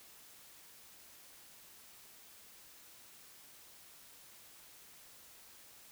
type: silence
effects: white hiss -58 dBFS RMS until 5.91 s